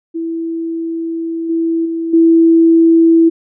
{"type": "tone with level steps", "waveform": "sine", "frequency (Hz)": 329.8, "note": "E4", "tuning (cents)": 1, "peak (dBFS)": [-17, -12, -16, -5], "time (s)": [0.14, 3.3], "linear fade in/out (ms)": 20, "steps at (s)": [1.49, 1.85, 2.13], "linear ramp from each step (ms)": 10, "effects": []}